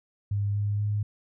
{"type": "tone with pitch steps", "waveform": "sine", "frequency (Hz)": [101.6, 102.84, 104.09], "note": ["G#2", "G#2", "G#2"], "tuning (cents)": [-38, -17, 4], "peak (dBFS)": -24, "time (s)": [0.31, 1.03], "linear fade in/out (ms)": 5, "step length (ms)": 240, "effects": []}